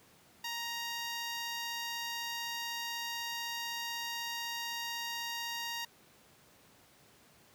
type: tone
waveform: 10% pulse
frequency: 936 Hz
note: A#5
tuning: 7 cents sharp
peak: -28 dBFS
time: 0.44-5.85 s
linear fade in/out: 5 ms
effects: pink hiss -62 dBFS RMS until 7.54 s + high-pass 100 Hz 12 dB/octave